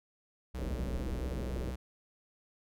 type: tone with vibrato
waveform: square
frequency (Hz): 63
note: B1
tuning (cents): +35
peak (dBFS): -37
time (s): 0.54-1.76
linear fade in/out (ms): 10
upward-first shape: sine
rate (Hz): 4.2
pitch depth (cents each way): 15
type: low-pass noise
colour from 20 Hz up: pink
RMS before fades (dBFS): -39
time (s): 0.58-1.72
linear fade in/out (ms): 5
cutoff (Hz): 600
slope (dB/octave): 96
effects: none